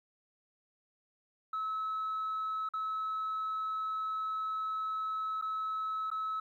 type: tone with dropouts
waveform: sine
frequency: 1295 Hz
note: E6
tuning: 31 cents flat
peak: -31 dBFS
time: 1.53-6.4 s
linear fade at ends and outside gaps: 5 ms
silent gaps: 2.69-2.736 / 5.414-5.422 / 6.103-6.114 s
effects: tanh soft clip ceiling -30 dBFS + 12-bit